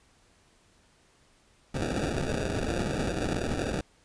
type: noise with sample-and-hold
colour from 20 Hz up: white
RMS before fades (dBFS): -30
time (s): 1.74-3.81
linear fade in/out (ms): 5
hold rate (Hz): 1050
effects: pink hiss -63 dBFS RMS until 4.04 s + resampled to 22050 Hz